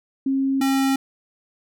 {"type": "tone pair in turn", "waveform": ["sine", "square"], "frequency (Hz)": [269.8, 269.8], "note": ["C#4", "C#4"], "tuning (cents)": [-47, -47], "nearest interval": "unison", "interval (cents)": 0, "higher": "neither", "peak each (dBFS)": -18, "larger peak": "neither", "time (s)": [[0.26, 0.61], [0.61, 0.96]], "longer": "neither", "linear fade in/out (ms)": 5, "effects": []}